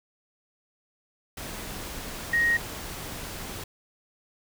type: tone in noise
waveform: sine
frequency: 1875 Hz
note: A#6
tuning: 10 cents sharp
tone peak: -20 dBFS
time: 2.33-2.57 s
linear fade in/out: 5 ms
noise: pink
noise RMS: -37 dBFS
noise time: 1.37-3.64 s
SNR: +14 dB
effects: none